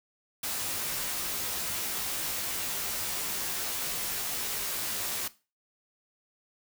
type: noise with comb filter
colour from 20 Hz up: white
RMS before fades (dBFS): -33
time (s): 0.43-5.28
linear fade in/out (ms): 5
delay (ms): 16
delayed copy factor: -0.7
effects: noise-tail reverb RT60 0.3 s tail -17 dB re dry